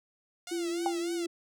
5% pulse tone with vibrato, 698.5 Hz, F5, in tune, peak -28 dBFS, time 0.47-1.26 s, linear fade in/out 2 ms, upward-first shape triangle, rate 3.4 Hz, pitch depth 150 cents each way
sine tone, 341.3 Hz, F4, 40 cents flat, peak -30 dBFS, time 0.51-1.27 s, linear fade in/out 10 ms
sine tone with exponential decay, 791 Hz, G5, 15 cents sharp, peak -23 dBFS, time 0.86-0.99 s, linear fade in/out 1 ms, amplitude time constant 27 ms
effects none

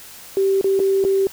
sine tone with dropouts, 388.5 Hz, G4, 16 cents flat, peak -14 dBFS, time 0.37-1.27 s, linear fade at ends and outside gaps 1 ms, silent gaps 0.612-0.643 / 0.793-0.8 / 1.041-1.049 s, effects white hiss -40 dBFS RMS until 1.32 s

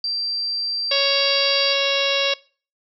sine tone, 4705 Hz, D8, 2 cents sharp, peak -21 dBFS, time 0.04-1.73 s, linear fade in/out 2 ms
harmonic tone, 554.4 Hz, C#5, in tune, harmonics 1 / 2 / 3 / 4 / 5 / 6 / 7 / 8 / 9 / 10, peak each -23 / -30 / -31 / -28 / -24 / -26 / -24 / -33 / -31 / -31 dBFS, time 0.91-2.34 s, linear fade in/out 5 ms
effects noise-tail reverb RT60 0.4 s tail -22 dB re dry

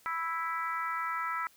harmonic tone, 329.6 Hz, E4, in tune, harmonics 3 / 4 / 5 / 6 / 7, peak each -38 / -33 / -43 / -39 / -47 dBFS, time 0.06-1.47 s, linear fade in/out 0 ms, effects white hiss -62 dBFS RMS until 1.56 s

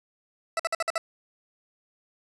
20% pulse tone bursts, 659.3 Hz, E5, in tune, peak -19 dBFS, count 6, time 0.57-0.98 s, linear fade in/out 2 ms, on 25 ms, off 52 ms, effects resampled to 24000 Hz + 8-bit

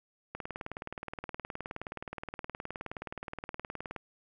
click train, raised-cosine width 0.5 ms, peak -23 dBFS, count 70, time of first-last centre 0.35-3.963 s, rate 19.1 Hz, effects none

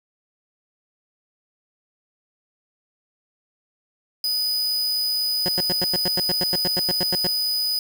45% pulse tone, 4978 Hz, D#8, in tune, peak -20 dBFS, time 4.24-7.79 s, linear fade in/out 2 ms
15% pulse tone bursts, 181.1 Hz, F#3, 37 cents flat, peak -17 dBFS, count 16, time 5.46-7.268 s, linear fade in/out 0 ms, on 23 ms, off 96 ms
effects 7-bit

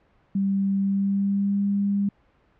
sine tone with pitch glide, 196.1 to 200.6 Hz, G3 to G3, +1 to +40 cents, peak -20 dBFS, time 0.35-2.09 s, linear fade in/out 5 ms, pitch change +39 cents, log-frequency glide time 0.78-1.66 s, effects pink hiss -62 dBFS RMS until 2.59 s + low-pass 2000 Hz 12 dB/octave

